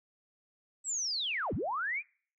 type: linear two-way sweep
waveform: sine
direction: down then up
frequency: 7980 to 57 to 2502 Hz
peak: -31 dBFS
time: 0.84-2.03 s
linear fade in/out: 50 ms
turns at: 1.54 s
effects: noise-tail reverb RT60 0.5 s tail -26 dB re dry